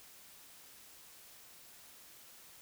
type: silence
effects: white hiss -57 dBFS RMS until 2.61 s